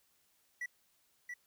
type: tone with echo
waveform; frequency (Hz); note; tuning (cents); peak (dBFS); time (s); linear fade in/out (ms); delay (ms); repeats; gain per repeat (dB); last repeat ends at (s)
triangle; 1954; B6; -19; -35; 0.61-0.66; 5; 680; 1; -4; 1.34
effects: white hiss -73 dBFS RMS until 1.46 s